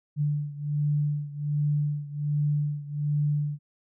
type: beating tone pair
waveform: sine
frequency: 146.83 / 148.13 Hz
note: D3 / D3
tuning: 0 / +15 cents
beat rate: 1.3 Hz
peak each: -26 / -29 dBFS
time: 0.16-3.59 s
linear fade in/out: 50 ms
effects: none